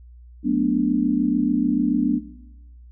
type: chord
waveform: sine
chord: B minor seventh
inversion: second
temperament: equal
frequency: 185 / 220 / 246.9 / 293.7 Hz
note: F#3 / A3 / B3 / D4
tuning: 0 / 0 / 0 / 0 cents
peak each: -27 / -26 / -21 / -21 dBFS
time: 0.43-2.21 s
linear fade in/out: 50 ms
effects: noise-tail reverb RT60 1.0 s tail -18 dB re dry + added 60 Hz sine -42 dBFS peak until 2.91 s